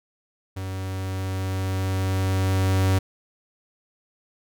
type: tone with level ramp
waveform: 45% pulse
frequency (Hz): 94.9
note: F#2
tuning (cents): +44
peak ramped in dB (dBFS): -29 to -17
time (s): 0.56-2.99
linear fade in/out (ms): 10
effects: none